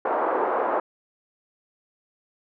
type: band-pass noise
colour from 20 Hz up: pink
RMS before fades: -24 dBFS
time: 0.05-0.8 s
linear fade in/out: 5 ms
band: 410 to 1200 Hz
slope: 24 dB/octave
effects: none